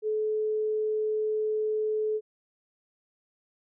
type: tone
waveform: sine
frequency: 430.5 Hz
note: A4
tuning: 38 cents flat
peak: -25 dBFS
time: 0.02-2.21 s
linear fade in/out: 50 ms
effects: none